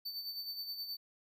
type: tone with tremolo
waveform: square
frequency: 4547 Hz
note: C#8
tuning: 43 cents sharp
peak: -38 dBFS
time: 0.05-0.97 s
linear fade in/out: 10 ms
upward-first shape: sine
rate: 9.5 Hz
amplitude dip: 55%
effects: none